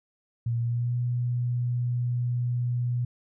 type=tone with pitch glide; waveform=sine; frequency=117.4 to 122.03 Hz; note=A#2 to B2; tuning=+13 to -20 cents; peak=-24 dBFS; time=0.46-3.05 s; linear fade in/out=5 ms; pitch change=+67 cents; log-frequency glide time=0.6-0.95 s; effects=none